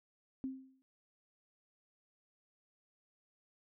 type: tone with exponential decay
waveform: sine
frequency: 263.7 Hz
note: C4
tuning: 14 cents sharp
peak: -34 dBFS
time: 0.44-0.82 s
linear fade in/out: 0 ms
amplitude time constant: 82 ms
effects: none